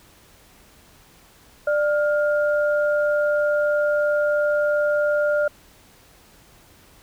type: tone pair together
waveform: sine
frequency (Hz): 592.8 / 1410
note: D5 / F6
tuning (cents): +16 / +16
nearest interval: octave + minor third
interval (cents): 1500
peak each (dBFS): -18 / -25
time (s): 1.67-5.48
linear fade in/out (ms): 5
effects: pink hiss -52 dBFS RMS until 7.02 s